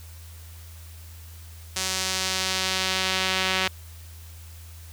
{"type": "tone with band-pass filter sweep", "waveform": "sawtooth", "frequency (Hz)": 187.8, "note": "F#3", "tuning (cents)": 26, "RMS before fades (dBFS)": -26, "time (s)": [1.76, 3.68], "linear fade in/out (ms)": 5, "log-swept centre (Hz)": [6300, 2900], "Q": 1.1, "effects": ["added 82 Hz sine -41 dBFS peak until 4.92 s", "white hiss -50 dBFS RMS until 4.92 s"]}